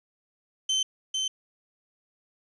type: tone with echo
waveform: 30% pulse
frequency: 3086 Hz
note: G7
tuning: 28 cents flat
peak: -20 dBFS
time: 0.69-0.83 s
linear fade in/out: 5 ms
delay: 450 ms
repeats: 1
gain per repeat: -3 dB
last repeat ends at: 1.28 s
effects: resampled to 22050 Hz